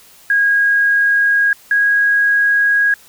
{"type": "tone pair in turn", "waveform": "sine", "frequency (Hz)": [1638, 1646.8], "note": ["G#6", "G#6"], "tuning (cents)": [-24, -15], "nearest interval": "unison", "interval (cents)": 9, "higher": "second", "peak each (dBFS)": -10, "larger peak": "neither", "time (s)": [[0.3, 1.53], [1.71, 2.94]], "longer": "neither", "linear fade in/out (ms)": 2, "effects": ["white hiss -45 dBFS RMS until 3.08 s"]}